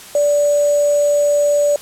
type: tone with sample-and-hold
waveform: sine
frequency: 582 Hz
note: D5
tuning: 16 cents flat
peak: -11 dBFS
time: 0.15-1.76 s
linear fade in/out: 2 ms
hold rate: 7350 Hz
effects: white hiss -37 dBFS RMS until 1.81 s + low-pass 12000 Hz 12 dB/octave